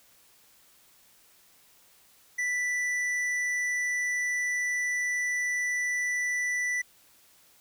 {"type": "tone with hard clipping", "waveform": "sine", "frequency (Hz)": 1975.5, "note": "B6", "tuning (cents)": 0, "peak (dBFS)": -28, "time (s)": [2.38, 6.82], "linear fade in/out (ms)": 10, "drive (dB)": 8, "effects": ["white hiss -60 dBFS RMS until 7.6 s"]}